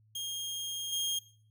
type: tone with level steps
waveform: sawtooth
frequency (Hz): 3235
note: G#7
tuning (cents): -46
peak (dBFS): -32 / -27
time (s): 0.15-1.19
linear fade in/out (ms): 5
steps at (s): 0.92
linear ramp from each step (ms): 10
effects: noise-tail reverb RT60 0.5 s tail -19 dB re dry + added 108 Hz sine -62 dBFS peak until 1.5 s